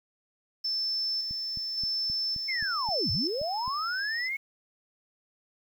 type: tone with tremolo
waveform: sine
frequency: 5290 Hz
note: E8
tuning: 5 cents sharp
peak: -27 dBFS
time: 0.64-3.28 s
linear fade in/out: 10 ms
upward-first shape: square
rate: 0.88 Hz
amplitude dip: 35%
type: click train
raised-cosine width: 5 ms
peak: -31 dBFS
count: 10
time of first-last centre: 1.31-3.678 s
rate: 3.8 Hz
type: linear two-way sweep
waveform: sine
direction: down then up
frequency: 2212 to 74.7 to 2212 Hz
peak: -29 dBFS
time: 2.48-4.37 s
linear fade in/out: 10 ms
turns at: 3.11 s
type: tone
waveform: sine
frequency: 5220 Hz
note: E8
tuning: 18 cents flat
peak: -35 dBFS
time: 3.24-4.29 s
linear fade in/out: 20 ms
effects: 9-bit